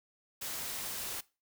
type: noise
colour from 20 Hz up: white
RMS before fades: -39 dBFS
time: 0.41-1.21 s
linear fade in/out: 10 ms
effects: noise-tail reverb RT60 0.3 s tail -21 dB re dry